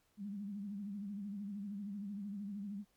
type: tone with vibrato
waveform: sine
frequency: 202 Hz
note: G#3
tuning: 48 cents flat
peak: -40 dBFS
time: 0.17-2.85 s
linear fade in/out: 50 ms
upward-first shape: sine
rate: 13 Hz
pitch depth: 76 cents each way
effects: pink hiss -75 dBFS RMS until 2.96 s + MP3 96 kbps